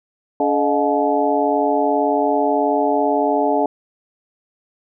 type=harmonic tone with a mistuned harmonic; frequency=142.8 Hz; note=D3; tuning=48 cents flat; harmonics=2 / 3 / 4 / 5 / 6; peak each=-21 / -21 / -21 / -21 / -21 dBFS; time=0.4-3.66 s; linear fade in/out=2 ms; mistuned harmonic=4; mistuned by=+130 cents; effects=none